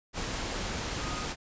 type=tone in noise; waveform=sine; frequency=1244.5 Hz; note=D#6; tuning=in tune; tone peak=-40 dBFS; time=0.98-1.28 s; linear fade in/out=50 ms; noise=pink; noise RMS=-34 dBFS; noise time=0.13-1.36 s; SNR=-9 dB; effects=resampled to 16000 Hz